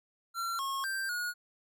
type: tone with pitch steps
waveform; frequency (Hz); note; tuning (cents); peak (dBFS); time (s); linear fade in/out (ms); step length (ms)
square; 1364 / 1087 / 1574 / 1446; F6 / C#6 / G6 / F#6; -41 / -34 / +7 / -40; -33; 0.34-1.34; 50; 250
effects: none